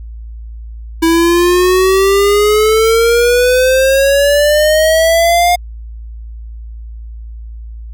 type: exponential sweep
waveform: square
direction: up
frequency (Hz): 326.4 to 713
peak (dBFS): -8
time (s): 1.02-5.56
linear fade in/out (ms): 10
effects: added 56 Hz sine -25 dBFS peak until 7.93 s